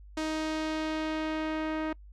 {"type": "tone with low-pass filter sweep", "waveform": "sawtooth", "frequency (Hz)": 313.3, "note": "D#4", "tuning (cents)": 12, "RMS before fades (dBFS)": -32, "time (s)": [0.17, 1.93], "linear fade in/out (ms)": 5, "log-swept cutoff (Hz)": [6800, 2000], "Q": 0.92, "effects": ["noise-tail reverb RT60 0.1 s tail -26 dB re dry", "added 50 Hz sine -47 dBFS peak until 2.12 s"]}